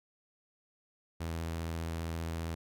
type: tone with vibrato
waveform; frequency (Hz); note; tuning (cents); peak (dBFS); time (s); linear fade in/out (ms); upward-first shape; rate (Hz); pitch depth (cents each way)
sawtooth; 82.41; E2; 0; -31; 1.2-2.55; 10; triangle; 15; 24
effects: none